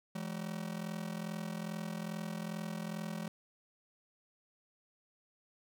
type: ring-modulated tone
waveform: 45% pulse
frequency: 189.6 Hz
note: F#3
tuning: 43 cents sharp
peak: -35 dBFS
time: 0.15-3.28 s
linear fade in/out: 2 ms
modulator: 21.2 Hz
effects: none